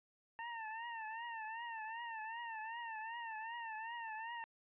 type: tone with vibrato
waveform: 25% pulse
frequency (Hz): 906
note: A#5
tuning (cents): -50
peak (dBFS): -39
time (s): 0.39-4.44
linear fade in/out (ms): 0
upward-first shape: triangle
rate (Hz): 2.6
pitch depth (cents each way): 95
effects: resampled to 8000 Hz